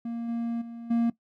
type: tone with level steps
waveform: triangle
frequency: 233.1 Hz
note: A#3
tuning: in tune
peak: -28 / -25 / -35 / -19 dBFS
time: 0.05-1.1 s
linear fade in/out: 5 ms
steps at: 0.28 / 0.61 / 0.9 s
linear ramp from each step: 10 ms
effects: noise-tail reverb RT60 0.1 s tail -18 dB re dry